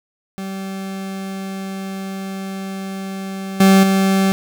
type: tone with level steps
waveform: 40% pulse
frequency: 192.9 Hz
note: G3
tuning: 28 cents flat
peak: -24 / -7 / -12 dBFS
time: 0.38-4.32 s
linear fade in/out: 0 ms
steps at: 3.6 / 3.83 s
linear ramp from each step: 5 ms
effects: none